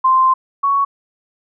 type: tone pair in turn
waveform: sine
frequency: 1044 / 1114.7 Hz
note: C6 / C#6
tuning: -4 / +9 cents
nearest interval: minor second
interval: 113 cents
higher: second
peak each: -9 / -12 dBFS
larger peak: first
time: 0.04-0.34 / 0.63-0.85 s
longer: first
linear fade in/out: 10 ms
effects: none